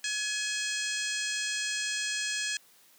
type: harmonic tone with a mistuned harmonic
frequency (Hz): 846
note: G#5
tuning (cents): +32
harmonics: 2 / 3 / 4 / 5 / 6 / 7 / 8 / 9 / 10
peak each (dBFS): -35 / -37 / -38 / -39 / -40 / -40 / -41 / -42 / -42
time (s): 0.04-2.57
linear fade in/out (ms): 2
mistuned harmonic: 4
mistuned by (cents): -55
effects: white hiss -60 dBFS RMS until 2.98 s + high-pass 150 Hz 12 dB/octave